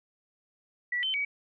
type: tone with pitch steps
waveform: sine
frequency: 1952 / 3078 / 2266 Hz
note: B6 / G7 / C#7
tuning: -21 / -32 / +37 cents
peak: -27 dBFS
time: 0.92-1.25 s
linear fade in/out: 5 ms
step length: 110 ms
effects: none